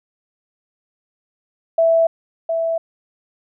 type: tone with echo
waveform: sine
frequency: 659.3 Hz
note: E5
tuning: in tune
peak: -11 dBFS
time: 1.78-2.07 s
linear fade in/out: 5 ms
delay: 710 ms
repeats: 1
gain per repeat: -6 dB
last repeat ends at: 2.78 s
effects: none